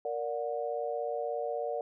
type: chord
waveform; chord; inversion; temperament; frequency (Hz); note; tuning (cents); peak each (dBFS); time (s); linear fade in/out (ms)
sine; Bb augmented; none; just; 466.2 / 582.7 / 728.4; Bb4 / D5 / F#5; 0 / -14 / -27; -35 / -35 / -37; 0.05-1.81; 2
effects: none